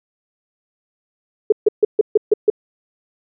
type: tone bursts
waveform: sine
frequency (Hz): 425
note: G#4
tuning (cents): +40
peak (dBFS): -7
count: 7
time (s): 1.5-2.501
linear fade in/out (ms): 5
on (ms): 23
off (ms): 140
effects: none